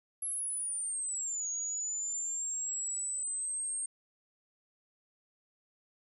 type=linear two-way sweep; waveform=sine; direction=down then up; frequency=11175 to 6645 to 8600 Hz; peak=-33 dBFS; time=0.22-3.86 s; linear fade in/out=5 ms; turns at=1.48 s; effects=none